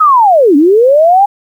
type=linear two-way sweep; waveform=sine; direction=down then up; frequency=1301 to 272.3 to 825 Hz; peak=-3 dBFS; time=0-1.26 s; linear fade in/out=10 ms; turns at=0.56 s; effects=7-bit